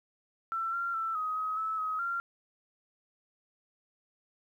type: tone with pitch steps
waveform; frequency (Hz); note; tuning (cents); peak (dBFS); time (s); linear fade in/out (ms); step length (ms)
sine; 1340 / 1380 / 1331 / 1259 / 1268 / 1304 / 1268 / 1381; E6 / F6 / E6 / D#6 / D#6 / E6 / D#6 / F6; +28 / -21 / +16 / +20 / +32 / -19 / +32 / -20; -30; 0.52-2.2; 0; 210
effects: 11-bit